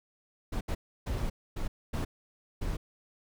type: noise bursts at uneven times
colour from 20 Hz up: brown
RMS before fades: -32 dBFS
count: 6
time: 0.52-0.61 / 0.68-0.75 / 1.06-1.3 / 1.56-1.68 / 1.93-2.05 / 2.61-2.77 s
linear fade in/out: 10 ms
effects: none